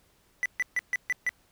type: tone bursts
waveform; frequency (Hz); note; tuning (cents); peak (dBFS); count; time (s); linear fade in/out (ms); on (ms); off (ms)
triangle; 1985; B6; +8; -22; 6; 0.43-1.292; 0; 27; 140
effects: pink hiss -65 dBFS RMS until 1.51 s